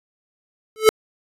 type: tone with exponential growth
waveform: square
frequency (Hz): 435.8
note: A4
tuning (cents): -17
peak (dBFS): -5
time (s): 0.76-0.89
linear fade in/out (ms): 0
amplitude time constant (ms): 27
effects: resampled to 32000 Hz